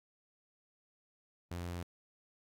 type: tone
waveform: sawtooth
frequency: 87.31 Hz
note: F2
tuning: in tune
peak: -35 dBFS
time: 1.51-1.83 s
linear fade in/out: 5 ms
effects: AAC 64 kbps